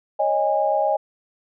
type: chord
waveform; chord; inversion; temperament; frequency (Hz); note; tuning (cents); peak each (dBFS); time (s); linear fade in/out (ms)
sine; C# suspended second; none; equal with one note detuned; 554.4 / 622.3 / 817.8; C#5 / D#5 / G#5; 0 / 0 / -27; -24 / -21 / -21; 0.19-0.97; 10
effects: none